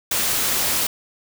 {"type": "noise", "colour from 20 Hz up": "white", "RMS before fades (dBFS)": -21, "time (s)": [0.11, 0.87], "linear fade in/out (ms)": 5, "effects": []}